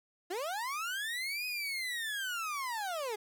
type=linear two-way sweep; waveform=30% pulse; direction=up then down; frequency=329.6 to 2518 to 402.5 Hz; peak=-32 dBFS; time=0.3-3.16 s; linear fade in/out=10 ms; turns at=1.46 s; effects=none